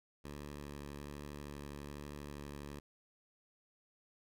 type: tone with vibrato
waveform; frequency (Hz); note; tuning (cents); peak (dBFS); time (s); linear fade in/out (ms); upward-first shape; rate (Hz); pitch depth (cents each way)
10% pulse; 72.3; D2; -27; -37; 0.24-2.8; 10; sine; 1.2; 14
effects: none